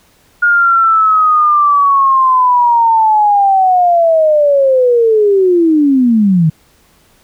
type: linear sweep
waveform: sine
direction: down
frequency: 1430 to 151.3 Hz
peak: -6 dBFS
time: 0.42-6.5 s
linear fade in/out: 10 ms
effects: pink hiss -50 dBFS RMS until 7.23 s